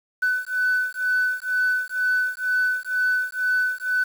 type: beating tone pair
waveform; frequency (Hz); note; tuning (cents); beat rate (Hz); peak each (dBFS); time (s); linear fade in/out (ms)
sine; 1500 / 1502.1; F#6 / F#6; +23 / +26; 2.1; -22; 0.22-4.04; 10
effects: tanh soft clip ceiling -15 dBFS + 7-bit